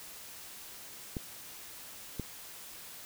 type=clicks; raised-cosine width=3 ms; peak=-22 dBFS; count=2; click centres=1.168 / 2.197 s; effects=white hiss -48 dBFS RMS until 3.05 s